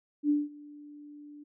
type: tone with ADSR envelope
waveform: sine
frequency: 293.7 Hz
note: D4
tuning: in tune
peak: -21 dBFS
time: 0.23-1.44 s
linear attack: 66 ms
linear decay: 190 ms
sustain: -24 dB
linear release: 13 ms
effects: none